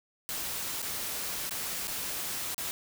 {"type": "noise with dropouts", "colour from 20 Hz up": "white", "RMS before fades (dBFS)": -35, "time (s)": [0.29, 2.71], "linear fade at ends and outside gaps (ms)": 0, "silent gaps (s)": [[0.819, 0.826], [1.494, 1.509], [1.872, 1.879], [2.545, 2.58]], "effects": []}